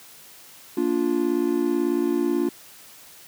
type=chord; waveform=triangle; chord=Bb major; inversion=none; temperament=just; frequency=233.1 / 291.4 / 349.6 Hz; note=Bb3 / D4 / F4; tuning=0 / -13 / +2 cents; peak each=-26 / -22 / -21 dBFS; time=0.77-2.49 s; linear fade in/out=5 ms; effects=white hiss -47 dBFS RMS until 3.27 s + high-pass 80 Hz 12 dB/octave